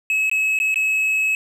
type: tone with dropouts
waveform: triangle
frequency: 2575 Hz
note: E7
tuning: 41 cents flat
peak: -15 dBFS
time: 0.1-1.35 s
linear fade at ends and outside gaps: 1 ms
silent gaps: 0.297-0.314 / 0.589-0.6 / 0.743-0.758 s
effects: none